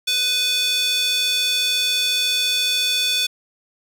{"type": "tone with high-pass filter", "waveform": "square", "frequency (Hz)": 497.1, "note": "B4", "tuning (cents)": 11, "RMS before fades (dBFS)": -20, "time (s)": [0.07, 3.27], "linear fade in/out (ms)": 10, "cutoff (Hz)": 3300, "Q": 3.2, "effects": []}